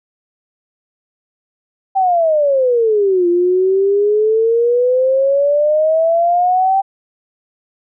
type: exponential two-way sweep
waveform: sine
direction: down then up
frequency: 784 to 345.2 to 784 Hz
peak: -10 dBFS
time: 1.95-6.82 s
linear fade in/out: 20 ms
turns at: 3.28 s
effects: none